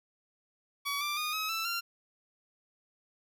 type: tone with pitch steps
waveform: 15% pulse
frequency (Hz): 1134 / 1179.4 / 1226.7 / 1275.8 / 1326.9 / 1380.1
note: C#6 / D6 / D#6 / D#6 / E6 / F6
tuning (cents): +39 / +7 / -25 / +43 / +11 / -21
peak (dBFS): -25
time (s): 0.85-1.81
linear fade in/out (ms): 20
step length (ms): 160
effects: none